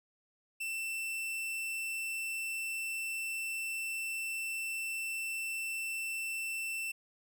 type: tone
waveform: 45% pulse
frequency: 2675 Hz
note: E7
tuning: 25 cents sharp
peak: -35 dBFS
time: 0.6-6.92 s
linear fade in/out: 10 ms
effects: none